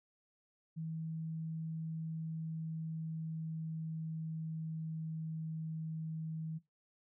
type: tone with pitch glide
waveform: sine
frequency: 160.9 to 159.51 Hz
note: E3 to D#3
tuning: -42 to +43 cents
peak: -38 dBFS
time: 0.76-6.59 s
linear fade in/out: 20 ms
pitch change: -15 cents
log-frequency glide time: 2-5.5 s
effects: noise-tail reverb RT60 0.2 s tail -18 dB re dry